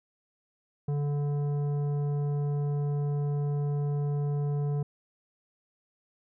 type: tone with tanh clipping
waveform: sine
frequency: 144.8 Hz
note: D3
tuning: 24 cents flat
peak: -28 dBFS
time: 0.88-4.83 s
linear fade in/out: 5 ms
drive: 11 dB
effects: none